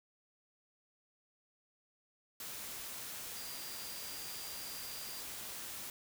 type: tone in noise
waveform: sine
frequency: 4768 Hz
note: D8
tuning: 25 cents sharp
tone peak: -50 dBFS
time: 3.36-5.21 s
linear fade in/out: 2 ms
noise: white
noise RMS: -45 dBFS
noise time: 2.4-5.9 s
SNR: -8 dB
effects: none